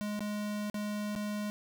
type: tone with dropouts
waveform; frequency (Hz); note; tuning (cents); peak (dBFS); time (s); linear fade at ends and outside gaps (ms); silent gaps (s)
square; 208.5; G#3; +7; -34; 0.01-1.5; 0; 0.193-0.206 / 0.699-0.743 / 1.152-1.161
effects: none

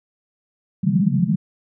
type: band-pass noise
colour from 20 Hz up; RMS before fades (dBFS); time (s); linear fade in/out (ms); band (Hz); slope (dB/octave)
white; -18; 0.83-1.36; 10; 140 to 210; 96
effects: none

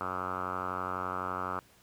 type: tone with low-pass filter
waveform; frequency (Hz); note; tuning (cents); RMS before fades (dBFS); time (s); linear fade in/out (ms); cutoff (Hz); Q
5% pulse; 91.9; F#2; -11; -35; 0.01-1.59; 0; 1300; 7.4
effects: pink hiss -61 dBFS RMS until 1.82 s + high-pass 60 Hz 12 dB/octave

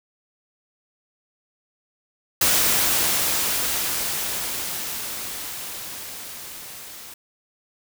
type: noise with level ramp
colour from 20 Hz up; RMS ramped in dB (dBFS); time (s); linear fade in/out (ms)
white; -18 to -40; 2.41-7.14; 5
effects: none

